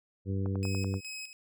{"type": "harmonic tone", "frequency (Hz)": 97, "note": "G2", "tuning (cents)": -18, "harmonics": [1, 2, 3, 4, 5], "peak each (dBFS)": [-30, -36, -40, -42, -44], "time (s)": [0.25, 1.01], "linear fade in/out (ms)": 50}
{"type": "click train", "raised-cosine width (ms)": 1, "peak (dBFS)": -27, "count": 6, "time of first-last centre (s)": [0.46, 0.941], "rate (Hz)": 10.4}
{"type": "tone with tremolo", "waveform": "20% pulse", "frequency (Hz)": 2545, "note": "D#7", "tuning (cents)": 39, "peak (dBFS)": -34, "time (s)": [0.63, 1.33], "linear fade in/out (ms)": 0, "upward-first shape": "square", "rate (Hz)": 2.4, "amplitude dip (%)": 65}
{"effects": []}